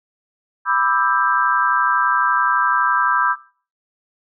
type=chord; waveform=sine; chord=E minor seventh; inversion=second; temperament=just; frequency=988.9 / 1186.7 / 1318.5 / 1582.2 Hz; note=B5 / D6 / E6 / G6; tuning=+2 / +18 / 0 / +16 cents; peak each=-20 dBFS; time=0.65-3.36 s; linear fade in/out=50 ms; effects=noise-tail reverb RT60 0.4 s tail -18 dB re dry